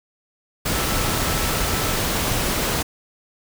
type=tone in noise; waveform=sine; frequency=1318.5 Hz; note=E6; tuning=in tune; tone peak=-33 dBFS; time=0.73-1.97 s; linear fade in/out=10 ms; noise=pink; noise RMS=-22 dBFS; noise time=0.65-2.83 s; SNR=-14 dB; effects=none